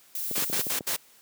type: noise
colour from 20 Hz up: violet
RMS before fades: -32 dBFS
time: 0.15-0.71 s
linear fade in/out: 2 ms
type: clicks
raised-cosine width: 2 ms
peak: -21 dBFS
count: 8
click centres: 0.312 / 0.38 / 0.423 / 0.499 / 0.529 / 0.594 / 0.668 / 0.808 s
type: noise bursts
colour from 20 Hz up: white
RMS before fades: -28 dBFS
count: 4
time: 0.35-0.966 s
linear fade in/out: 10 ms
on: 100 ms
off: 72 ms
effects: white hiss -57 dBFS RMS until 1.21 s + high-pass 150 Hz 12 dB/octave